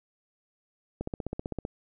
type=click train; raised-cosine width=2 ms; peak=-19 dBFS; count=11; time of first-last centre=1.01-1.651 s; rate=15.6 Hz; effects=none